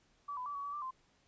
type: tone with pitch steps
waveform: sine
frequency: 1149 / 1002 / 1156 / 1127 / 1144 / 1179 / 1041 Hz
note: D6 / B5 / D6 / C#6 / D6 / D6 / C6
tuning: -38 / +25 / -28 / +28 / -46 / +6 / -9 cents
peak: -38 dBFS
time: 0.28-0.91 s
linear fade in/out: 10 ms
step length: 90 ms
effects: pink hiss -71 dBFS RMS until 1.27 s + resampled to 16000 Hz